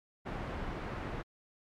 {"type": "low-pass noise", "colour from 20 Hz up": "pink", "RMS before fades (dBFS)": -39, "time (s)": [0.25, 1.23], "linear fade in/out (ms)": 20, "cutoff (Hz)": 1700, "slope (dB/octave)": 12, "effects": ["MP3 96 kbps"]}